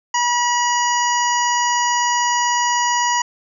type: harmonic tone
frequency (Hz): 967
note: B5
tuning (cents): -37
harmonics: 1 / 2 / 3 / 5 / 6 / 7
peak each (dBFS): -17 / -23 / -27 / -30 / -28 / -25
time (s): 0.14-3.22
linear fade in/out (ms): 5
effects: none